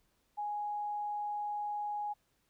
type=tone; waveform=sine; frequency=830.6 Hz; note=G#5; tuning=in tune; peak=-34 dBFS; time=0.37-2.14 s; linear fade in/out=20 ms; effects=pink hiss -75 dBFS RMS until 2.49 s